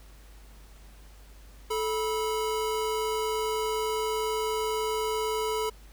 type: tone pair together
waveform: square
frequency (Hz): 435.2 / 977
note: A4 / B5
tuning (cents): -19 / -19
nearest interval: octave + major second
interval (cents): 1400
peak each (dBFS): -29 / -33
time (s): 1.7-5.7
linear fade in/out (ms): 10
effects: added 50 Hz sine -48 dBFS peak until 5.92 s + pink hiss -57 dBFS RMS until 5.92 s